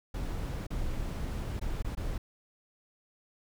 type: noise with dropouts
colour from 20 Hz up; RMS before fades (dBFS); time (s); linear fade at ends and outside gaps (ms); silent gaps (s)
brown; -34; 0.14-2.18; 5; 0.668-0.704 / 1.596-1.613 / 1.825-1.845 / 1.951-1.971
effects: none